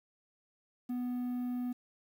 triangle tone with quantisation, 246.9 Hz, B3, in tune, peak -31 dBFS, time 0.89-1.73 s, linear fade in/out 10 ms, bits 10, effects none

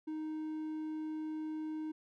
triangle tone, 311.3 Hz, D#4, 1 cent sharp, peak -35 dBFS, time 0.07-1.92 s, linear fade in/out 10 ms, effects none

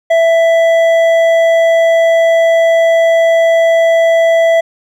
triangle tone with hard clipping, 662 Hz, E5, 7 cents sharp, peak -8 dBFS, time 0.1-4.61 s, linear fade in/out 10 ms, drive 11 dB, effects none

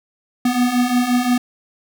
square beating tone pair, 242.7 / 248.4 Hz, B3 / B3, -30 / +10 cents, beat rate 5.7 Hz, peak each -21 / -17 dBFS, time 0.45-1.38 s, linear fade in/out 5 ms, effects none

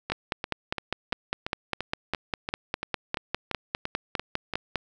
two click trains, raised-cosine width 0.3 ms, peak -14 / -10 dBFS, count 14 / 24, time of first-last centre 0.1-4.537 / 0.12-4.757 s, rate 2.93 / 4.96 Hz, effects none

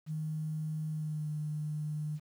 sine tone with pitch glide, 155.5 to 151.51 Hz, D#3 to D#3, -1 to -46 cents, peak -33 dBFS, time 0.06-2.2 s, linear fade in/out 50 ms, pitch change -45 cents, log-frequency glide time 0.91-1.29 s, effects 10-bit

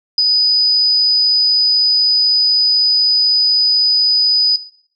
sine tone, 4978 Hz, D#8, in tune, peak -9 dBFS, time 0.18-4.56 s, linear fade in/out 2 ms, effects noise-tail reverb RT60 0.6 s tail -17 dB re dry

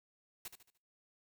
white noise with echo, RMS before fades -45 dBFS, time 0.45-0.48 s, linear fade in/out 2 ms, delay 74 ms, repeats 4, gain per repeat -8 dB, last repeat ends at 0.776 s, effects noise-tail reverb RT60 0.4 s tail -22 dB re dry

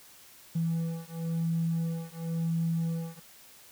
triangle beating tone pair, 164.81 / 165.77 Hz, E3 / E3, 0 / +10 cents, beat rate 0.96 Hz, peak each -28 dBFS, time 0.55-3.2 s, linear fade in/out 10 ms, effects tanh soft clip ceiling -23 dBFS + white hiss -54 dBFS RMS until 3.71 s

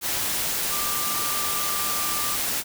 sine tone in noise, 1185 Hz, D6, 15 cents sharp, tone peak -31 dBFS, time 0.69-2.39 s, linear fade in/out 50 ms, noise white, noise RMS -26 dBFS, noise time 0.01-2.64 s, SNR -8 dB, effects none

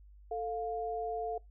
sine tone pair together, 443.5 / 704 Hz, A4 / F5, +14 / +14 cents, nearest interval minor sixth, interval 800 cents, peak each -36 / -36 dBFS, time 0.31-1.38 s, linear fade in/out 5 ms, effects noise-tail reverb RT60 0.2 s tail -23 dB re dry + added 50 Hz sine -53 dBFS peak until 1.5 s

